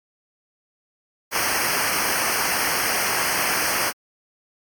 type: noise with comb filter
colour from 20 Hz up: pink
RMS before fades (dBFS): -22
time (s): 1.31-3.93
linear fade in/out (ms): 50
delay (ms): 0.27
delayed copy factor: -1
effects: MP3 96 kbps